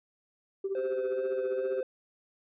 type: tone with tremolo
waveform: sine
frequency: 389.7 Hz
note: G4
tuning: 10 cents flat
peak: -26 dBFS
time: 0.64-1.81 s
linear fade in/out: 5 ms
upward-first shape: triangle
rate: 15 Hz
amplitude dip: 85%
type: tone with vibrato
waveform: triangle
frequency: 518 Hz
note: C5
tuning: 17 cents flat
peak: -28 dBFS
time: 0.75-1.83 s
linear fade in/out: 2 ms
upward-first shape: sine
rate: 2.4 Hz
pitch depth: 17 cents each way
effects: tanh soft clip ceiling -23 dBFS + resampled to 8000 Hz